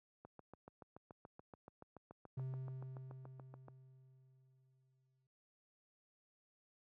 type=click train; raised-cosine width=1 ms; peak=-40 dBFS; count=25; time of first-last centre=0.25-3.683 s; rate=6.99 Hz
type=tone with exponential decay; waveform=triangle; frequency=130.81 Hz; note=C3; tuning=in tune; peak=-37 dBFS; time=2.37-5.27 s; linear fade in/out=5 ms; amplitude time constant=630 ms
effects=high-pass 80 Hz 12 dB/octave